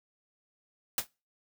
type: noise with exponential decay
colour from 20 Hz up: white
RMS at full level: -24 dBFS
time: 0.98-1.07 s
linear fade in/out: 2 ms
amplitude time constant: 18 ms
effects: noise-tail reverb RT60 0.3 s tail -25 dB re dry